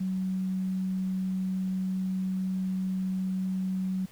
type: tone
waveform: sine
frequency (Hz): 187.6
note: F#3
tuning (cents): +24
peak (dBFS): -27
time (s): 0-4.06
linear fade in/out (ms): 10
effects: pink hiss -55 dBFS RMS until 4.11 s